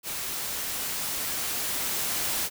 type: noise with level ramp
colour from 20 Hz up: white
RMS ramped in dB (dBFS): -33 to -28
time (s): 0.03-2.5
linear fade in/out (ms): 50
effects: none